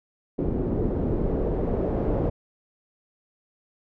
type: noise with low-pass filter sweep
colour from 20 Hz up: pink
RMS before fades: -25 dBFS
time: 0.38-2.3 s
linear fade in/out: 10 ms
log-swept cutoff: 360 to 540 Hz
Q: 1.7
effects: none